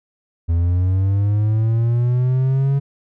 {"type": "linear sweep", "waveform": "triangle", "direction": "up", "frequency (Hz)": [82.6, 140], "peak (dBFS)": -12, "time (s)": [0.48, 2.8], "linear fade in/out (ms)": 20, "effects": []}